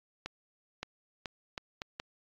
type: accelerating click train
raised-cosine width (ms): 0.2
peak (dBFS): -19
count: 6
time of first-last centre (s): 0.26-1.999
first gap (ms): 570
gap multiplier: 0.75
effects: low-pass 5000 Hz 12 dB/octave + AAC 48 kbps